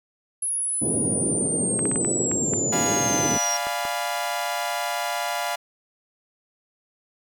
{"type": "linear sweep", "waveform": "sine", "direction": "down", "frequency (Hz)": [10600, 5588], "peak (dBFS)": -23, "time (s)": [0.42, 3.57], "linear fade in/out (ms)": 5}
{"type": "band-pass noise", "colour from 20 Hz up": "white", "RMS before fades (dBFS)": -27, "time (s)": [0.81, 3.38], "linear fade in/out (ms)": 10, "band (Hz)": [110, 440], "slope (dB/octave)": 24}
{"type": "clicks", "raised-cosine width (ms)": 0.5, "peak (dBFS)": -16, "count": 9, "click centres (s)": [1.792, 1.855, 1.915, 1.959, 2.048, 2.315, 2.536, 3.669, 3.852]}
{"type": "chord", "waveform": "sawtooth", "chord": "D diminished seventh", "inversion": "none", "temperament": "equal", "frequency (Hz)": [587.3, 698.5, 830.6, 987.8], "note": ["D5", "F5", "Ab5", "Cb6"], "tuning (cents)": [0, 0, 0, 0], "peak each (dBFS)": [-29, -24, -28, -28], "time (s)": [2.72, 5.56], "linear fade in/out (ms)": 10}
{"effects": []}